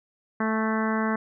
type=harmonic tone with a mistuned harmonic; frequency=220 Hz; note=A3; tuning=in tune; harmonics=1 / 2 / 3 / 4 / 5 / 6 / 7 / 8 / 9; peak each=-25 / -32 / -34 / -34 / -32 / -36 / -34 / -36 / -39 dBFS; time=0.4-1.16 s; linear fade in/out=5 ms; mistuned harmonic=4; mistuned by=-16 cents; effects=none